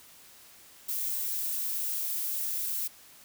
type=noise; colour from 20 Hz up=violet; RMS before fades=-32 dBFS; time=0.88-2.88 s; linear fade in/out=10 ms; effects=white hiss -54 dBFS RMS until 3.24 s